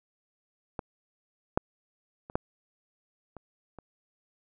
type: clicks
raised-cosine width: 1 ms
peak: -19 / -9 / -29 / -12 / -29 / -30 dBFS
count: 6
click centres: 0.792 / 1.575 / 2.299 / 2.355 / 3.367 / 3.787 s
effects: none